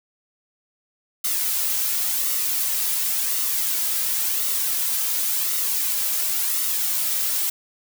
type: noise with flanger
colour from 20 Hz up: blue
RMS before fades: -23 dBFS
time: 1.24-7.5 s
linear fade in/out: 5 ms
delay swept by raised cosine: 1.2 to 2.8 ms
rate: 0.93 Hz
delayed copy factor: -0.5
effects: none